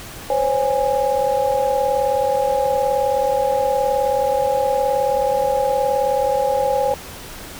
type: tone cluster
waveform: sine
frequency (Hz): 514 / 553 / 824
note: C5 / C#5 / G#5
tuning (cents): -31 / -4 / -14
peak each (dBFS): -20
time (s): 0.3-6.94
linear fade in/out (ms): 2
effects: pink hiss -35 dBFS RMS until 7.59 s